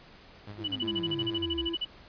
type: tone with tremolo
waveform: sawtooth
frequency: 103.3 Hz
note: G#2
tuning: 9 cents flat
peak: -35 dBFS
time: 0.47-1.44 s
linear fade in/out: 5 ms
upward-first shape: triangle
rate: 8.3 Hz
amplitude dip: 70%
type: exponential sweep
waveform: sine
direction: down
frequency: 351.6 to 61.74 Hz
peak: -38 dBFS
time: 0.58-1.68 s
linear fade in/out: 10 ms
type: tone bursts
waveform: sine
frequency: 2962 Hz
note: F#7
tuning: 1 cent sharp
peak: -28 dBFS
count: 16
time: 0.64-1.851 s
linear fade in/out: 10 ms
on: 41 ms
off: 37 ms
type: tone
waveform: triangle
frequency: 335.6 Hz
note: E4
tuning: 31 cents sharp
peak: -30 dBFS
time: 0.82-1.75 s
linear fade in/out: 5 ms
effects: pink hiss -53 dBFS RMS until 2.08 s + resampled to 11025 Hz